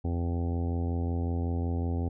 harmonic tone, 85.4 Hz, F2, 38 cents flat, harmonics 1 / 2 / 3 / 4 / 5 / 6 / 7 / 8 / 9 / 10, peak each -28 / -38 / -35 / -42 / -42 / -46 / -51 / -52 / -45 / -56 dBFS, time 0.04-2.09 s, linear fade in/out 10 ms, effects none

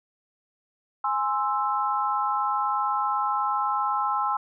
sine chord, Ab augmented, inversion none, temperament equal, 830.6 / 1046.5 / 1318.5 Hz, Ab5 / C6 / E6, 0 / 0 / 0 cents, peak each -27 dBFS, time 1.04-4.37 s, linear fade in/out 5 ms, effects none

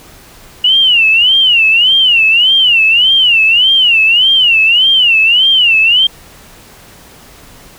sine tone with vibrato, 2878 Hz, F#7, 49 cents flat, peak -5 dBFS, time 0.64-6.07 s, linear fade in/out 5 ms, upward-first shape sine, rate 1.7 Hz, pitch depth 180 cents each way, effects pink hiss -38 dBFS RMS until 7.78 s

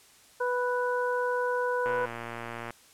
harmonic tone, 493.9 Hz, B4, in tune, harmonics 1 / 2 / 3, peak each -28 / -31 / -33 dBFS, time 0.4-2.06 s, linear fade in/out 10 ms
click train, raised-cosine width 0.5 ms, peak -22 dBFS, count 100, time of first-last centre 1.86-2.706 s, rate 117 Hz
effects white hiss -57 dBFS RMS until 2.93 s + low-pass 11000 Hz 12 dB/octave

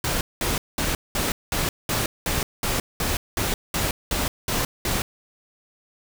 pink noise bursts, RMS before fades -24 dBFS, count 14, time 0.04-5.02 s, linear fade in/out 2 ms, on 170 ms, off 200 ms, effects none

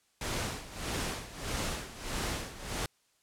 pink noise with tremolo, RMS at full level -33 dBFS, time 0.21-2.86 s, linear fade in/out 2 ms, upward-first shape sine, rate 1.6 Hz, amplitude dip 80%, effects white hiss -71 dBFS RMS until 3.22 s + low-pass 10000 Hz 12 dB/octave

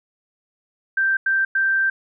sine tone bursts at uneven times, 1568 Hz, G6, in tune, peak -16 dBFS, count 3, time 0.97-1.17 / 1.26-1.45 / 1.55-1.9 s, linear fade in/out 5 ms, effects none

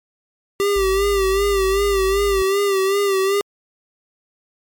square tone with vibrato, 393.2 Hz, G4, 5 cents sharp, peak -16 dBFS, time 0.6-3.41 s, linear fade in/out 0 ms, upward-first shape sine, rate 2.6 Hz, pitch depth 55 cents each way
sine tone, 51.91 Hz, G#1, in tune, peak -25 dBFS, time 0.76-2.42 s, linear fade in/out 0 ms
effects MP3 96 kbps

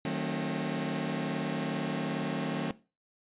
sawtooth chord, D# diminished seventh, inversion none, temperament just, 155.56 / 186.68 / 224 / 268.8 Hz, D#3 / F#3 / A3 / C4, 0 / +16 / +31 / +47 cents, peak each -32 dBFS, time 0.05-2.71 s, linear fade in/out 2 ms, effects noise-tail reverb RT60 0.3 s tail -18 dB re dry + resampled to 8000 Hz

